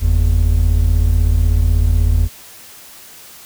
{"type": "tone pair together", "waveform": "triangle", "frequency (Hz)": [46.22, 82.41], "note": ["F#1", "E2"], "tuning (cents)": [-1, 0], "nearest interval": "minor seventh", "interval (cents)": 1001, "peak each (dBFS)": -11, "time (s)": [0, 2.29], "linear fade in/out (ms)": 50, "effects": ["white hiss -39 dBFS RMS until 3.45 s"]}